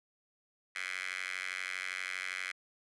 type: tone with high-pass filter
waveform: 10% pulse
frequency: 92.5 Hz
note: F#2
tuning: in tune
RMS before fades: -39 dBFS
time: 0.75-2.52 s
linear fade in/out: 10 ms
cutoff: 1900 Hz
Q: 9.7
effects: resampled to 24000 Hz